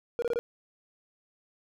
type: tone bursts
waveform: triangle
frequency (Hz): 474.7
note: A#4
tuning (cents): +31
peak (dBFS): -24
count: 4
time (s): 0.19-0.39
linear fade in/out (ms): 0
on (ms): 32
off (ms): 24
effects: none